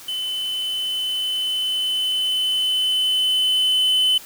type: tone with level ramp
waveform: triangle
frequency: 3030 Hz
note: F#7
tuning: 40 cents sharp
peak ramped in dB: -22 to -13 dBFS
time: 0.08-4.18 s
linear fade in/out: 5 ms
effects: white hiss -41 dBFS RMS until 4.25 s